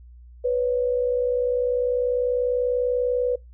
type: tone pair together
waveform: sine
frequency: 494.3 / 554.4 Hz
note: B4 / C#5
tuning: +1 / 0 cents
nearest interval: major second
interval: 199 cents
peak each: -20 / -28 dBFS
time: 0.44-3.36 s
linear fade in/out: 10 ms
effects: noise-tail reverb RT60 0.2 s tail -25 dB re dry + added 60 Hz sine -43 dBFS peak until 3.53 s